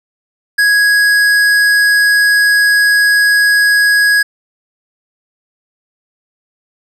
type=tone with tanh clipping; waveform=sine; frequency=1661.2 Hz; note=G#6; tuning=in tune; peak=-9 dBFS; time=0.58-4.23 s; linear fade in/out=10 ms; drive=15 dB; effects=none